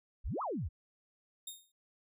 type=exponential two-way sweep; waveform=sine; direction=up then down; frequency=32.98 to 1318.5 to 58.7 Hz; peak=-34 dBFS; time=0.24-0.69 s; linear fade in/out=20 ms; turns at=0.42 s
type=tone with exponential decay; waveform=15% pulse; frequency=3688 Hz; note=A#7; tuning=19 cents flat; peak=-32 dBFS; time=1.47-1.72 s; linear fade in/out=5 ms; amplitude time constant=54 ms
effects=none